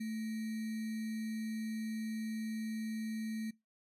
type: tone with sample-and-hold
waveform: sine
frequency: 220 Hz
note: A3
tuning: in tune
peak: -36 dBFS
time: 0-3.51 s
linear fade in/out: 10 ms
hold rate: 2100 Hz
effects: noise-tail reverb RT60 0.2 s tail -22 dB re dry + resampled to 32000 Hz